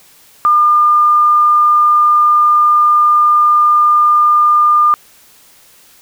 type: tone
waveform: sine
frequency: 1205 Hz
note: D6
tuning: 44 cents sharp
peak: -6 dBFS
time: 0.45-4.94 s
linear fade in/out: 0 ms
effects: white hiss -45 dBFS RMS until 6.01 s